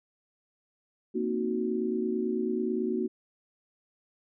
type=chord; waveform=sine; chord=C half-diminished seventh; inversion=third; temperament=equal with one note detuned; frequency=233.1 / 262.4 / 311.1 / 370 Hz; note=Bb3 / C4 / Eb4 / Gb4; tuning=0 / +5 / 0 / 0 cents; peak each=-31 / -36 / -35 / -30 dBFS; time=1.14-3.08 s; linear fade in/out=20 ms; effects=none